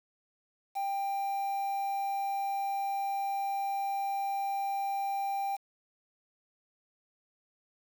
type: tone with quantisation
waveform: triangle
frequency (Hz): 790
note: G5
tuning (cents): +13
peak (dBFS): -28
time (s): 0.75-5.57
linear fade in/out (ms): 20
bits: 8
effects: none